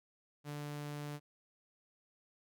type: tone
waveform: sawtooth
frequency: 146.83 Hz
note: D3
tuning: in tune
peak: -37 dBFS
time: 0.44-1.2 s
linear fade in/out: 50 ms
effects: none